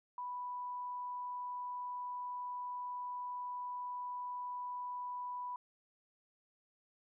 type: tone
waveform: sine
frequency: 987.8 Hz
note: B5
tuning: in tune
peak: -39 dBFS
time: 0.18-5.56 s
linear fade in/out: 2 ms
effects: none